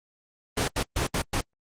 pink noise bursts at uneven times, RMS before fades -25 dBFS, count 5, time 0.57-0.68 / 0.76-0.83 / 0.96-1.07 / 1.14-1.22 / 1.33-1.41 s, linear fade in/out 5 ms, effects low-pass 9000 Hz 12 dB/octave + Opus 24 kbps

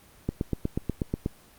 click train, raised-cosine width 3 ms, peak -13 dBFS, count 9, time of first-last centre 0.29-1.261 s, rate 8.24 Hz, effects pink hiss -55 dBFS RMS until 1.58 s + Opus 24 kbps

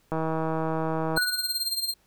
click train, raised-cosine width 1 ms, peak -15 dBFS, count 170, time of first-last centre 0.12-1.176 s, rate 160 Hz
sawtooth tone with tremolo, 4186 Hz, C8, in tune, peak -21 dBFS, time 1.16-1.94 s, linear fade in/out 10 ms, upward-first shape sine, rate 18 Hz, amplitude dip 70%
sine tone with exponential decay, 1474 Hz, F#6, 7 cents flat, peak -20 dBFS, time 1.17-1.68 s, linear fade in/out 5 ms, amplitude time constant 110 ms
effects pink hiss -65 dBFS RMS until 2.06 s

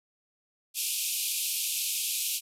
white band-pass noise, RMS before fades -31 dBFS, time 0.74-2.41 s, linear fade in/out 50 ms, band 2400 to 14000 Hz, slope 96 dB/octave, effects none

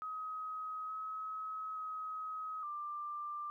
sine tone with pitch steps, 1266 / 1279 / 1269 / 1186 Hz, D#6 / D#6 / D#6 / D6, +30 / +47 / +34 / +17 cents, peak -39 dBFS, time 0.02-3.5 s, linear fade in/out 0 ms, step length 870 ms, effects 13-bit

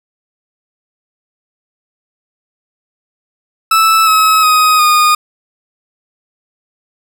40% pulse tone with pitch steps, 1313 / 1283.8 / 1255.2 / 1227.2 Hz, E6 / E6 / D#6 / D#6, -7 / -46 / +15 / -24 cents, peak -6 dBFS, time 3.71-5.15 s, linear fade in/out 5 ms, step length 360 ms, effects none

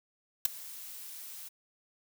blue noise with ADSR envelope, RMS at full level -21 dBFS, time 0.45-1.49 s, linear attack 4 ms, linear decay 9 ms, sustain -24 dB, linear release 13 ms, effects none

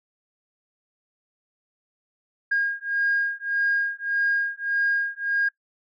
sine beating tone pair, 1624 / 1625.7 Hz, G#6 / G#6, -39 / -37 cents, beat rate 1.7 Hz, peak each -24 dBFS, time 2.51-5.49 s, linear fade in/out 10 ms, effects noise-tail reverb RT60 0.1 s tail -22 dB re dry + tanh soft clip ceiling -14 dBFS

